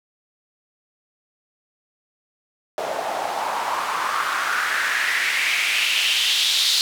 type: noise with band-pass filter sweep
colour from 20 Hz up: white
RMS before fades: -22 dBFS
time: 2.78-6.81 s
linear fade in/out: 0 ms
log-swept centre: 620 to 4100 Hz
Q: 3.5
effects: none